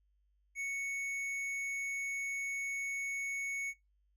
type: tone with tanh clipping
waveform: sine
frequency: 2217 Hz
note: C#7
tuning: in tune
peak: -37 dBFS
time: 0.55-3.74 s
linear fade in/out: 50 ms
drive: 10 dB
effects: noise-tail reverb RT60 0.2 s tail -22 dB re dry + added 50 Hz sine -70 dBFS peak until 4.16 s